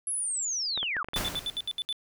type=linear sweep; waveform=sine; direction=down; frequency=11060 to 1068 Hz; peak=-28 dBFS; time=0.07-1.03 s; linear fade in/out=2 ms
type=clicks; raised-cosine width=0.5 ms; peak=-21 dBFS; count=9; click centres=0.776 / 0.83 / 0.967 / 1.045 / 1.086 / 1.134 / 1.21 / 1.278 / 1.348 s
type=tone bursts; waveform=triangle; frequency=3500 Hz; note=A7; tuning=10 cents flat; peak=-27 dBFS; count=8; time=1.14-1.927 s; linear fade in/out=0 ms; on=38 ms; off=69 ms
type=noise with exponential decay; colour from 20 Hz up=pink; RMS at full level=-29 dBFS; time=1.16-1.85 s; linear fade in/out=0 ms; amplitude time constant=150 ms
effects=none